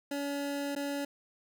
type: tone with dropouts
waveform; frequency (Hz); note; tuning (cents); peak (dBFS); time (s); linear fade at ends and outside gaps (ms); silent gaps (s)
25% pulse; 283.5; C#4; +39; -29; 0.11-1.05; 5; 0.752-0.761
effects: none